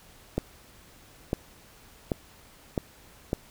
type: clicks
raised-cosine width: 2 ms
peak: -12 dBFS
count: 5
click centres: 0.38 / 1.331 / 2.118 / 2.778 / 3.331 s
effects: pink hiss -54 dBFS RMS until 3.5 s